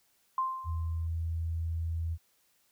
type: tone with exponential decay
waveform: sine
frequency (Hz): 1046.5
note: C6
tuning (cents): 0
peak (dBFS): -25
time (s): 0.38-1.07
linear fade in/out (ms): 2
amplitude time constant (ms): 150
type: tone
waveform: sine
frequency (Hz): 82.41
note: E2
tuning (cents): 0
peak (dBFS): -30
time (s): 0.64-2.18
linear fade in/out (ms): 50
effects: white hiss -70 dBFS RMS until 2.71 s